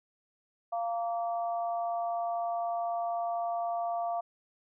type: harmonic tone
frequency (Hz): 231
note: A#3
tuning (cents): -16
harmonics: 3 / 4 / 5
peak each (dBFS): -30 / -42 / -41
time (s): 0.72-4.21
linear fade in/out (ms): 10
effects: none